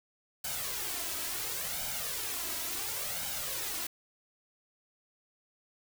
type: noise with flanger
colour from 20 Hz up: white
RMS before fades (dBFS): -36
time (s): 0.44-3.87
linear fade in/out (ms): 5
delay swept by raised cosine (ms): 1.3 to 3.1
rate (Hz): 0.71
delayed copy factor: +0.65
effects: none